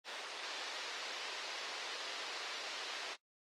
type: band-pass noise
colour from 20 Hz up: white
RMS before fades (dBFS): -44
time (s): 0.04-3.17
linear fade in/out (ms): 50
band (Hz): 370 to 4800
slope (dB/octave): 24
effects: noise-tail reverb RT60 0.1 s tail -19 dB re dry + Opus 24 kbps